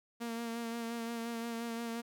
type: tone with vibrato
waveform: sawtooth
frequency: 231.9 Hz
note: A#3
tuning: 9 cents flat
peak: -33 dBFS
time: 0.2-2.02 s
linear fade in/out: 20 ms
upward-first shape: sine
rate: 5.7 Hz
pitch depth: 26 cents each way
effects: none